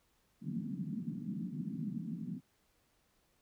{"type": "band-pass noise", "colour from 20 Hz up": "white", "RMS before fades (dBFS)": -40, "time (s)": [0.41, 2.41], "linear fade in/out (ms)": 50, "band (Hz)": [150, 250], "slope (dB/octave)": 48, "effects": ["pink hiss -74 dBFS RMS until 3.41 s"]}